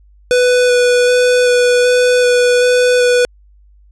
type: tone with vibrato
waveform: square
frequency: 493.9 Hz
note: B4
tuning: in tune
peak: -9 dBFS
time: 0.31-3.25 s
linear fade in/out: 0 ms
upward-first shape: square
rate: 1.3 Hz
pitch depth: 8 cents each way
effects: added 50 Hz sine -43 dBFS peak until 3.91 s + resampled to 22050 Hz